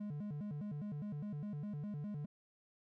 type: tone with vibrato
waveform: triangle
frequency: 174.61 Hz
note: F3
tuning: in tune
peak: -38 dBFS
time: 0-2.26 s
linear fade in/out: 10 ms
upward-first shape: square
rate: 4.9 Hz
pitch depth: 300 cents each way
effects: none